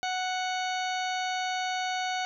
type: harmonic tone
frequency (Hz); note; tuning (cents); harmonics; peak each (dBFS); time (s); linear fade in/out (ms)
740; F#5; 0; 1 / 2 / 3 / 4 / 5 / 6 / 8 / 9; -30 / -36 / -38 / -40 / -41 / -42 / -45 / -49; 0.03-2.25; 0
effects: 11-bit